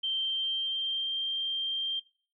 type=tone with pitch glide; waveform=sine; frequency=3136 to 3171 Hz; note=G7 to G7; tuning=0 to +19 cents; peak=-28 dBFS; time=0.03-2 s; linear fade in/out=10 ms; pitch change=+19 cents; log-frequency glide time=0.17-1.14 s; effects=noise-tail reverb RT60 0.4 s tail -19 dB re dry